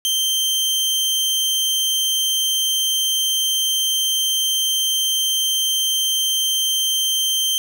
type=tone; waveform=sawtooth; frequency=3136 Hz; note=G7; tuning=in tune; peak=-14 dBFS; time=0.05-7.58 s; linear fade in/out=0 ms; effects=none

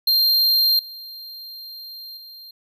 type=tone with level steps; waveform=square; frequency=4186 Hz; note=C8; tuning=in tune; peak=-15 / -35 / -39 dBFS; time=0.07-2.51 s; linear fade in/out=5 ms; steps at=0.79 / 2.17 s; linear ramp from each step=2 ms; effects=none

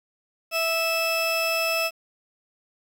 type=tone pair together; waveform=30% pulse; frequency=656 / 2624 Hz; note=E5 / E7; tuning=-9 / -9 cents; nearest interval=2 octaves; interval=2400 cents; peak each=-23 dBFS; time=0.51-1.91 s; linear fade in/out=50 ms; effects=9-bit

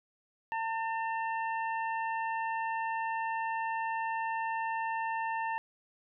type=harmonic tone; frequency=900 Hz; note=A5; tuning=39 cents sharp; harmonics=1 / 2 / 3; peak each=-32 / -38 / -43 dBFS; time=0.52-5.58 s; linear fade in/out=0 ms; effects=none

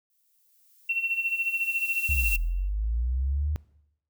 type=noise with exponential growth; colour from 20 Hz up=violet; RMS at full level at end=-31 dBFS; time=0.1-2.36 s; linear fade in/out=1 ms; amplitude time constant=490 ms
type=tone with tremolo; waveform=sine; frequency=2716 Hz; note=F7; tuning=49 cents flat; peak=-22 dBFS; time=0.89-2.37 s; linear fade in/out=5 ms; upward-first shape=sine; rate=14 Hz; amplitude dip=70%
type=linear two-way sweep; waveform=sine; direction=down then up; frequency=77.7 to 39.76 to 76.7 Hz; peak=-24 dBFS; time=2.09-3.56 s; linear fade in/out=0 ms; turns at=2.4 s
effects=noise-tail reverb RT60 0.8 s tail -21 dB re dry

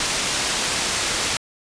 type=low-pass noise; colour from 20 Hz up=white; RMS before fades=-23 dBFS; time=0-1.37 s; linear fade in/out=2 ms; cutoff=7000 Hz; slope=12 dB/octave; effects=resampled to 22050 Hz

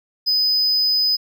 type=tone; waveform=triangle; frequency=5010 Hz; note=D#8; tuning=11 cents sharp; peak=-14 dBFS; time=0.26-1.17 s; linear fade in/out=20 ms; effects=none

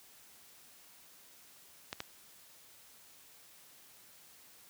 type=clicks; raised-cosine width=0.2 ms; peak=-20 dBFS; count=2; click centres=1.929 / 2.004 s; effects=white hiss -59 dBFS RMS until 4.69 s + high-pass 60 Hz 12 dB/octave

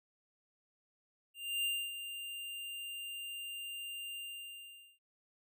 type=tone with ADSR envelope; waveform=square; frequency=2794 Hz; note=F7; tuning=in tune; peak=-32 dBFS; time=1.34-4.99 s; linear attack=300 ms; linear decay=270 ms; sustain=-10 dB; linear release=830 ms; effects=none

